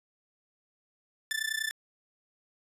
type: tone with amplitude modulation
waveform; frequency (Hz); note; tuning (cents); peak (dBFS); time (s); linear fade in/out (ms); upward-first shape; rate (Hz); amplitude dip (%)
sawtooth; 1760; A6; 0; -23; 1.31-1.71; 0; sine; 30.3; 90
effects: resampled to 32000 Hz